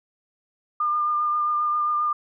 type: tone with vibrato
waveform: sine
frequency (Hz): 1205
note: D6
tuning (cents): +44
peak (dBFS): -20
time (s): 0.8-2.13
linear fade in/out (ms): 5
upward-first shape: triangle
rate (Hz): 7.5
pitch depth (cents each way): 20
effects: none